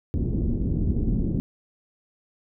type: low-pass noise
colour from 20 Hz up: pink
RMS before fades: -24 dBFS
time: 0.14-1.4 s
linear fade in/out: 0 ms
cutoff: 320 Hz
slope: 24 dB/octave
effects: none